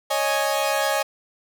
sawtooth chord, C# suspended second, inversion none, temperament equal, 554.4 / 622.3 / 830.6 Hz, C#5 / D#5 / G#5, 0 / 0 / 0 cents, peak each -21 dBFS, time 0.1-1.03 s, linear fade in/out 10 ms, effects none

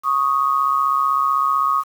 sine tone pair together, 1108.7 / 1244.5 Hz, C#6 / D#6, 0 / 0 cents, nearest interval major second, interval 200 cents, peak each -18 dBFS, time 0.03-1.84 s, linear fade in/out 50 ms, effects 7-bit

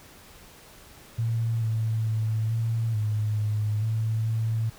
sine tone with pitch steps, 114.5 / 111.3 / 110.2 / 113.9 / 106.6 / 106 / 111 / 112.1 Hz, A#2 / A2 / A2 / A#2 / G#2 / G#2 / A2 / A2, -31 / +20 / +3 / -40 / +46 / +36 / +16 / +33 cents, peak -23 dBFS, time 1.18-4.7 s, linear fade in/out 10 ms, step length 440 ms, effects pink hiss -50 dBFS RMS until 4.78 s

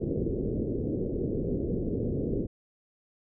white low-pass noise, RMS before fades -30 dBFS, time 0-2.47 s, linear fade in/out 20 ms, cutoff 470 Hz, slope 48 dB/octave, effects none

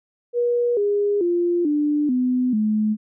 sine tone with pitch steps, 480.9 / 409.1 / 348 / 296 / 251.8 / 214.2 Hz, B4 / G#4 / F4 / D4 / B3 / A3, -46 / -26 / -6 / +14 / +34 / -46 cents, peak -17 dBFS, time 0.33-2.97 s, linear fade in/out 50 ms, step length 440 ms, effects none

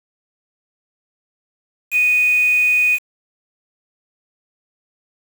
sine tone with quantisation, 2484 Hz, D#7, 3 cents flat, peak -12 dBFS, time 1.91-2.99 s, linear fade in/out 50 ms, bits 5, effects none

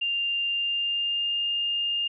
sine tone with pitch glide, 2794 to 2817 Hz, F7 to F7, 0 to +14 cents, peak -24 dBFS, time 0.01-2.08 s, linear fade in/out 10 ms, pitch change +14 cents, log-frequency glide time 0.48-1.43 s, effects none

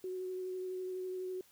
sine tone with vibrato, 370 Hz, F#4, in tune, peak -37 dBFS, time 0.04-1.41 s, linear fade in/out 2 ms, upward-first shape triangle, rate 12 Hz, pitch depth 17 cents each way, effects white hiss -65 dBFS RMS until 1.51 s

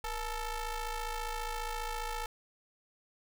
sawtooth ring-modulated tone, 446.4 Hz, A4, 25 cents sharp, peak -28 dBFS, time 0.04-2.26 s, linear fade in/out 2 ms, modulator 419 Hz, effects none

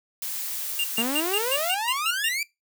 blue noise, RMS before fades -31 dBFS, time 0.22-1.71 s, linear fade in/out 2 ms
square tone bursts, 2794 Hz, F7, in tune, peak -23 dBFS, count 9, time 0.79-2.289 s, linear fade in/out 5 ms, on 51 ms, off 130 ms
sawtooth exponential sweep, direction up, 220 to 2396 Hz, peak -22 dBFS, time 0.98-2.43 s, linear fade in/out 2 ms
effects noise-tail reverb RT60 0.2 s tail -21 dB re dry

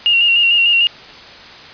sine tone with vibrato, 2794 Hz, F7, in tune, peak -9 dBFS, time 0.06-0.87 s, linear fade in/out 0 ms, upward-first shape square, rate 6.7 Hz, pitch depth 31 cents each way, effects white hiss -36 dBFS RMS until 1.73 s + resampled to 11025 Hz

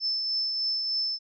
sine tone with tremolo, 5274 Hz, E8, in tune, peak -24 dBFS, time 0-1.19 s, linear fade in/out 50 ms, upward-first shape triangle, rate 3.3 Hz, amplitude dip 35%, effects none

